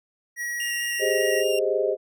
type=tone; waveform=square; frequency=1911 Hz; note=A#6; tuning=43 cents sharp; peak=-28 dBFS; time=0.36-1.44 s; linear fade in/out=50 ms
type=tone with vibrato; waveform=sawtooth; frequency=2794 Hz; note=F7; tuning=in tune; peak=-26 dBFS; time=0.6-1.59 s; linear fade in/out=2 ms; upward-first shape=square; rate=4.9 Hz; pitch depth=9 cents each way
type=chord; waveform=sine; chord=Ab major seventh; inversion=third; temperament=equal; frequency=392 / 415.3 / 523.3 / 622.3 Hz; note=G4 / Ab4 / C5 / Eb5; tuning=0 / 0 / 0 / 0 cents; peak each=-26 dBFS; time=0.99-1.97 s; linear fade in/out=50 ms
effects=none